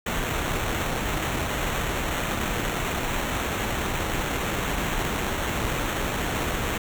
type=noise with sample-and-hold; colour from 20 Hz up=pink; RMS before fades=-27 dBFS; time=0.06-6.78 s; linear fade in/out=5 ms; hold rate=4900 Hz; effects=none